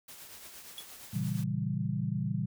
white noise with tremolo, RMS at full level -47 dBFS, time 0.08-1.44 s, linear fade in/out 5 ms, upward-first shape triangle, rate 8.6 Hz, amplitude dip 45%
square tone with exponential decay, 3372 Hz, G#7, 26 cents sharp, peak -37 dBFS, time 0.78-0.87 s, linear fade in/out 1 ms, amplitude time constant 19 ms
sine chord, A# diminished seventh, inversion none, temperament equal, 116.54 / 138.59 / 164.81 / 196 Hz, A#2 / C#3 / E3 / G3, 0 / 0 / 0 / 0 cents, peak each -35 dBFS, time 1.13-2.46 s, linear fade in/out 10 ms
effects none

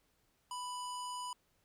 square tone with low-pass filter, 991 Hz, B5, 6 cents sharp, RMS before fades -42 dBFS, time 0.51-1.33 s, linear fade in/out 2 ms, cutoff 9000 Hz, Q 2, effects pink hiss -75 dBFS RMS until 1.64 s

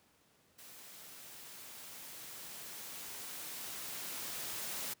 white noise with level ramp, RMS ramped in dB -54 to -40 dBFS, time 0.58-4.94 s, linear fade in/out 10 ms, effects pink hiss -69 dBFS RMS until 5 s + high-pass 100 Hz 12 dB/octave

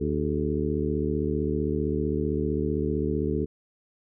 harmonic tone with a mistuned harmonic, 75.5 Hz, D2, 48 cents sharp, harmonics 1 / 2 / 3 / 4 / 5 / 6, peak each -31 / -31 / -31 / -31 / -31 / -31 dBFS, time 0-3.46 s, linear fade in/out 20 ms, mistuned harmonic 6, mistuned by -78 cents, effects none

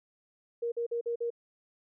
sine tone bursts, 470 Hz, A#4, 14 cents sharp, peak -29 dBFS, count 5, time 0.62-1.304 s, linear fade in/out 10 ms, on 100 ms, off 46 ms, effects none

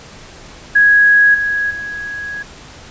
sine tone with level steps, 1661.2 Hz, G#6, in tune, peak -6 / -14 / -22 dBFS, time 0.75-2.43 s, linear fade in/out 10 ms, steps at 1.34 / 1.7 s, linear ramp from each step 10 ms, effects pink hiss -37 dBFS RMS until 2.9 s + resampled to 16000 Hz

